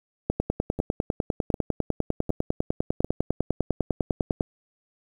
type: two click trains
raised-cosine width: 2 ms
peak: -17 / -9 dBFS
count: 4 / 42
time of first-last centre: 0.79-3.046 / 0.3-4.408 s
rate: 1.33 / 9.98 Hz
effects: 8-bit